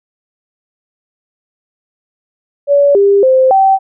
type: tone with pitch steps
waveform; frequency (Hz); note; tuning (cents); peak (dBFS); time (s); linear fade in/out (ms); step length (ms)
sine; 569 / 399.9 / 521 / 773; C#5 / G4 / C5 / G5; +45 / +35 / -7 / -24; -5; 2.67-3.79; 50; 280
effects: none